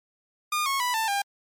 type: tone with pitch steps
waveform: sawtooth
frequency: 1215 / 1095 / 986.9 / 889.4 / 801.6 Hz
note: D#6 / C#6 / B5 / A5 / G5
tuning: -42 / -22 / -2 / +18 / +38 cents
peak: -20 dBFS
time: 0.52-1.22 s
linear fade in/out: 5 ms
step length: 140 ms
effects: MP3 64 kbps